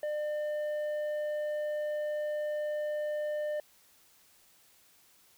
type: tone with tanh clipping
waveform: sine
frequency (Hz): 600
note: D5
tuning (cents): +37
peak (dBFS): -32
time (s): 0.03-3.6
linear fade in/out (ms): 2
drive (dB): 6
effects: white hiss -63 dBFS RMS until 5.37 s